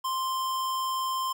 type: tone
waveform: square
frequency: 1046.5 Hz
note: C6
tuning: in tune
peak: -28 dBFS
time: 0.04-1.33 s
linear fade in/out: 10 ms
effects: 10-bit